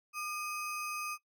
square ring-modulated tone, 1864.7 Hz, A#6, in tune, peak -34 dBFS, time 0.13-1.18 s, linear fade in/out 50 ms, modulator 655 Hz, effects noise-tail reverb RT60 0.1 s tail -17 dB re dry

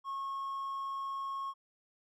triangle tone, 1091 Hz, C#6, 28 cents flat, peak -33 dBFS, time 0.04-1.54 s, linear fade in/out 50 ms, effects tanh soft clip ceiling -29 dBFS

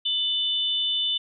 sine tone pair together, 2986 / 3554 Hz, F#7 / A7, +15 / +17 cents, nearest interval minor third, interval 302 cents, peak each -25 dBFS, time 0.05-1.18 s, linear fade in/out 10 ms, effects none

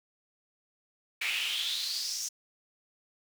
brown noise with high-pass filter sweep, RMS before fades -33 dBFS, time 1.21-2.29 s, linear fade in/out 10 ms, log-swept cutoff 2300 to 6200 Hz, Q 5.3, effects none

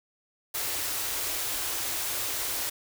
white band-stop noise, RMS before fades -31 dBFS, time 0.54-2.7 s, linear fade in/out 10 ms, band 130 to 260 Hz, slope 96 dB/octave, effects none

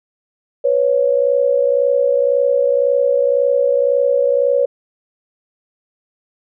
sine tone pair together, 493.1 / 555 Hz, B4 / C#5, -3 / +2 cents, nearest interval major second, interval 205 cents, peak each -15 / -14 dBFS, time 0.64-4.66 s, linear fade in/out 10 ms, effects none

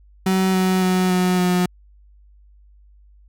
35% pulse tone with pitch steps, 188.6 / 186.43 / 184.29 / 182.18 / 180.08 Hz, F#3 / F#3 / F#3 / F#3 / F#3, +33 / +13 / -7 / -27 / -47 cents, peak -14 dBFS, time 0.26-1.66 s, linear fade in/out 5 ms, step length 280 ms, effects added 50 Hz sine -47 dBFS peak until 3.28 s

